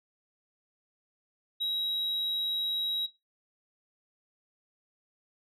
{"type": "tone", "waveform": "sine", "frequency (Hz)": 3844, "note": "B7", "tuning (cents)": -48, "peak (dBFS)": -25, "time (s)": [1.6, 3.07], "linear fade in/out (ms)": 20, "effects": ["noise-tail reverb RT60 0.2 s tail -17 dB re dry", "tanh soft clip ceiling -27 dBFS"]}